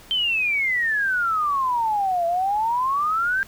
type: exponential two-way sweep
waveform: sine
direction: down then up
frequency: 3136 to 670 to 1605 Hz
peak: -19 dBFS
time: 0.11-3.43 s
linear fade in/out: 0 ms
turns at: 2.26 s
effects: pink hiss -47 dBFS RMS until 3.47 s